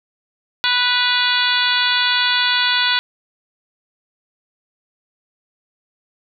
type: harmonic tone with a mistuned harmonic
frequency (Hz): 492.8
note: B4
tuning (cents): -4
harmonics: 2 / 3 / 4 / 5 / 6 / 7 / 8 / 9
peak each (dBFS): -24 / -20 / -25 / -25 / -25 / -20 / -22 / -25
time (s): 0.64-2.99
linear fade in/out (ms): 0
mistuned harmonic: 6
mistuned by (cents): -43
effects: none